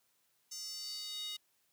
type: tone with high-pass filter sweep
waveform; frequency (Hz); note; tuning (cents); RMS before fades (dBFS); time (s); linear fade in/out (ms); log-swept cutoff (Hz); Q
square; 415.3; G#4; 0; -43; 0.51-1.37; 10; 5900 to 3400; 6.2
effects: white hiss -75 dBFS RMS until 1.72 s + high-pass 80 Hz 12 dB/octave